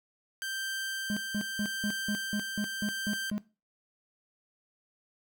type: tone with tremolo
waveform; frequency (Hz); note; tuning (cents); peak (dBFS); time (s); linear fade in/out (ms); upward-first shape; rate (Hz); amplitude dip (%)
sawtooth; 1568; G6; 0; -29; 0.42-3.3; 0; sine; 0.81; 25
type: tone bursts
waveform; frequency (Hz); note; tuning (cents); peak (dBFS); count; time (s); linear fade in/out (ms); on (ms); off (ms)
triangle; 208.5; G#3; +7; -27; 10; 1.1-3.38; 0; 66; 180
effects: noise-tail reverb RT60 0.3 s tail -19 dB re dry